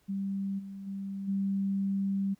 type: tone with level steps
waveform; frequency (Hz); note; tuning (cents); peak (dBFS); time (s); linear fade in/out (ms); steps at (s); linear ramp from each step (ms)
sine; 196; G3; 0; -30 / -39 / -34 / -27; 0.08-2.35; 20; 0.58 / 0.86 / 1.27; 20
effects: pink hiss -69 dBFS RMS until 2.39 s